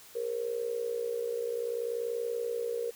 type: tone with amplitude modulation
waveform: sine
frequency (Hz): 470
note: A#4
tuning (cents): +14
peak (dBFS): -27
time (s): 0.15-2.91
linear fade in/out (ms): 10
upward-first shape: sine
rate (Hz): 60.6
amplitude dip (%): 75
effects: white hiss -53 dBFS RMS until 2.95 s